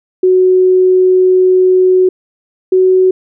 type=tone pair in turn; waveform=sine; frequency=370 / 372.6 Hz; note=F#4 / F#4; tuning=0 / +12 cents; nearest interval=unison; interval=12 cents; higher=second; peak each=-5 dBFS; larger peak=neither; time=0.23-2.09 / 2.72-3.11 s; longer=first; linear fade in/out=5 ms; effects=none